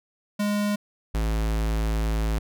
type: tone pair in turn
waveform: square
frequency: 206.4 / 54.38 Hz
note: G#3 / A1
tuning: -10 / -20 cents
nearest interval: octave + major seventh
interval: 2310 cents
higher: first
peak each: -23 dBFS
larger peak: neither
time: 0.39-0.76 / 1.14-2.39 s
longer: second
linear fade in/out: 10 ms
effects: none